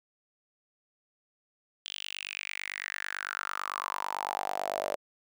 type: tone with high-pass filter sweep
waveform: sawtooth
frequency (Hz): 49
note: G1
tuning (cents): 0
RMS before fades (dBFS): -36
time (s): 1.85-4.96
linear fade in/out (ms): 10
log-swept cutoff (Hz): 3300 to 580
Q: 6.1
effects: none